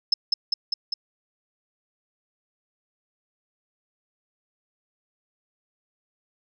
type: tone with echo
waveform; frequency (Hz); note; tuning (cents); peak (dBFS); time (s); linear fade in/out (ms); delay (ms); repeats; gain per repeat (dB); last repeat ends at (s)
sine; 5200; E8; -24; -15; 0.12-0.14; 5; 200; 4; -2; 0.94
effects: none